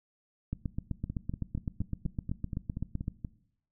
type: two click trains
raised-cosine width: 5 ms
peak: -23 / -20 dBFS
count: 10 / 21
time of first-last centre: 1.1-3.248 / 0.53-3.081 s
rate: 4.19 / 7.84 Hz
effects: noise-tail reverb RT60 0.7 s tail -19 dB re dry